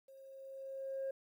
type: tone with level ramp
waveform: sine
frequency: 538 Hz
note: C5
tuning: 48 cents sharp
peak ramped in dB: -55 to -34 dBFS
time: 0.08-1.11 s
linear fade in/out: 5 ms
effects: tanh soft clip ceiling -34 dBFS + 12-bit